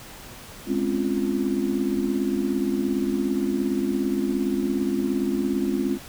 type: chord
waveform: sine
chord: Db major seventh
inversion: second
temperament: just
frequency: 207.9 / 259.9 / 277.2 / 346.5 Hz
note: Ab3 / C4 / Db4 / F4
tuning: +2 / -11 / 0 / -14 cents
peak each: -27 dBFS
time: 0.66-5.99 s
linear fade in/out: 50 ms
effects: pink hiss -42 dBFS RMS until 6.08 s